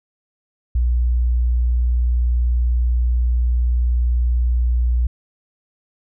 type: tone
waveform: sine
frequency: 60.3 Hz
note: B1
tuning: 41 cents flat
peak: -14 dBFS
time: 0.75-5.07 s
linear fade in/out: 5 ms
effects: none